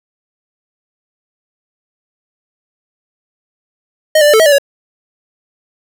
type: tone with pitch steps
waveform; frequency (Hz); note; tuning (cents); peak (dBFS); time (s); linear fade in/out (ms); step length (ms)
square; 622 / 588 / 593 / 439.9 / 641 / 582 / 560; D#5 / D5 / D5 / A4 / E5 / D5 / C#5; -1 / +2 / +17 / 0 / -49 / -16 / +18; -6; 4.15-4.584; 5; 62
effects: none